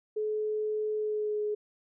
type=tone with pitch glide; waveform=sine; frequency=427.9 to 420.5 Hz; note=A4 to G#4; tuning=-48 to +22 cents; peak=-28 dBFS; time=0.16-1.55 s; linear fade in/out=10 ms; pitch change=-30 cents; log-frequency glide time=0.96-1.42 s; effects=none